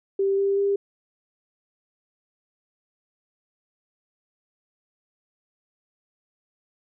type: tone with pitch steps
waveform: sine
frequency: 392 / 395.6 / 399.3 Hz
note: G4 / G4 / G4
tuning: 0 / +16 / +32 cents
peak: -19 dBFS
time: 0.19-0.76 s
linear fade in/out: 5 ms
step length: 190 ms
effects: none